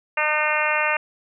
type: harmonic tone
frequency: 303.6 Hz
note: D#4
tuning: 42 cents flat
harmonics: 2 / 3 / 4 / 5 / 6 / 7 / 8 / 9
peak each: -27 / -27 / -27 / -27 / -27 / -27 / -27 / -27 dBFS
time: 0.17-0.97 s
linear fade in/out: 5 ms
effects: none

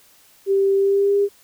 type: tone with pitch glide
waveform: sine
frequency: 392 to 403 Hz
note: G4 to G4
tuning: 0 to +48 cents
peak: -14 dBFS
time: 0.46-1.29 s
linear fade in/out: 50 ms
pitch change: +48 cents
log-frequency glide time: 0.76-1.18 s
effects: white hiss -53 dBFS RMS until 1.43 s

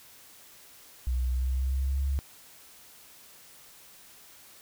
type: tone with pitch glide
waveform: sine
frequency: 62.6 to 68.66 Hz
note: B1 to C#2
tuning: +24 to -16 cents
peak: -25 dBFS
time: 1.07-2.19 s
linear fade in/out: 0 ms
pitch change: +160 cents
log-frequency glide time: 1.27-2.05 s
effects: white hiss -53 dBFS RMS until 4.61 s

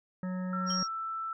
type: harmonic tone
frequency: 183.9 Hz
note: F#3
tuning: 10 cents flat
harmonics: 1 / 3 / 5 / 7 / 9 / 10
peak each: -32 / -44 / -51 / -49 / -53 / -54 dBFS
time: 0.23-0.83 s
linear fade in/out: 2 ms
type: tone with pitch glide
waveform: sine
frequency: 1344 to 1326.3 Hz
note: E6 to E6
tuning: +33 to +10 cents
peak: -33 dBFS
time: 0.53-1.33 s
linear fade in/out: 2 ms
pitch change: -23 cents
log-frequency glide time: 0.75-0.87 s
type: tone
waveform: sine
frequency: 5588 Hz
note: F8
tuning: in tune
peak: -31 dBFS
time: 0.66-0.88 s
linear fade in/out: 50 ms
type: tone with exponential decay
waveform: triangle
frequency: 3136 Hz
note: G7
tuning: in tune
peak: -36 dBFS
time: 0.7-0.8 s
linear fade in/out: 5 ms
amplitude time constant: 20 ms
effects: none

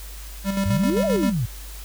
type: tone with tremolo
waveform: square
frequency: 196 Hz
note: G3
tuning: in tune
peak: -20 dBFS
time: 0.44-1.33 s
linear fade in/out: 50 ms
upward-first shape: square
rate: 7.6 Hz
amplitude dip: 50%
type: exponential two-way sweep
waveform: sine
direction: up then down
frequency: 81.7 to 674 to 104.3 Hz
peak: -20 dBFS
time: 0.65-1.46 s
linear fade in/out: 10 ms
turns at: 1.05 s
effects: added 50 Hz sine -35 dBFS peak until 1.84 s + white hiss -42 dBFS RMS until 1.84 s

